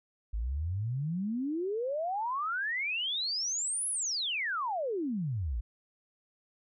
sine exponential two-way sweep, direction up then down, 50.7 to 11000 to 50.7 Hz, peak -30 dBFS, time 0.33-5.61 s, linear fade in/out 10 ms, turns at 3.89 s, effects none

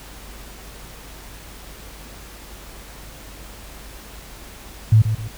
sine tone with echo, 109.5 Hz, A2, 8 cents flat, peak -8 dBFS, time 4.92-5.02 s, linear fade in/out 5 ms, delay 130 ms, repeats 2, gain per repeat -9 dB, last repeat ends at 5.28 s, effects added 50 Hz sine -41 dBFS peak until 5.37 s + pink hiss -41 dBFS RMS until 5.37 s

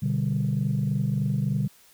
sine chord, G major, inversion first, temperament equal, 123.47 / 146.83 / 196 Hz, B2 / D3 / G3, 0 / 0 / 0 cents, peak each -26 / -25 / -27 dBFS, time 0.02-1.68 s, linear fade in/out 10 ms, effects tanh soft clip ceiling -16 dBFS + white hiss -56 dBFS RMS until 1.93 s

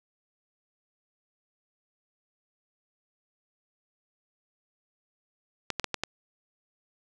clicks, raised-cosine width 0.2 ms, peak -11 dBFS, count 5, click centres 5.703 / 5.797 / 5.843 / 5.943 / 6.036 s, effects none

